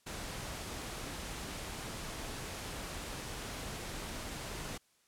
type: noise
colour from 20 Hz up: pink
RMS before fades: -42 dBFS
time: 0.06-4.78 s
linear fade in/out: 10 ms
effects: white hiss -71 dBFS RMS until 5.07 s + low-pass 11000 Hz 12 dB/octave